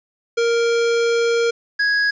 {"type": "tone pair in turn", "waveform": "square", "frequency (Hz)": [466.2, 1661.3], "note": ["A#4", "G#6"], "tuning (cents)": [0, 0], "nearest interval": "octave + minor seventh", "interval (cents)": 2200, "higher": "second", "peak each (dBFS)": -16, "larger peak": "neither", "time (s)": [[0.37, 1.51], [1.79, 2.11]], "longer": "first", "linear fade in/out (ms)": 10, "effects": ["resampled to 16000 Hz", "8-bit"]}